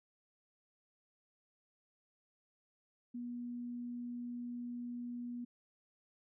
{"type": "tone", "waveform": "sine", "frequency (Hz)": 241.8, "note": "B3", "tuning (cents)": -36, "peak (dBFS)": -40, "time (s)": [3.14, 5.45], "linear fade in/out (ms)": 10, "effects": []}